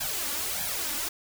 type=noise with flanger; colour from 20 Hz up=white; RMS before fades=-31 dBFS; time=0-1.09 s; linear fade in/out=10 ms; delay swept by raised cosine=1.2 to 3.5 ms; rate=1.6 Hz; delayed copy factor=+0.9; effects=none